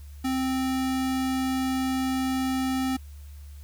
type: tone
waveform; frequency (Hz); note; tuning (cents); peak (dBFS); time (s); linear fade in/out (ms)
square; 261.6; C4; 0; -25; 0.24-2.97; 10
effects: added 72 Hz sine -40 dBFS peak until 3.63 s + white hiss -58 dBFS RMS until 3.63 s